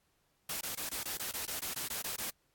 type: noise bursts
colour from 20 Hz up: white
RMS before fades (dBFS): -38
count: 13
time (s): 0.49-2.302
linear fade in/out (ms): 5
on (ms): 120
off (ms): 21
effects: pink hiss -75 dBFS RMS until 2.54 s + AAC 64 kbps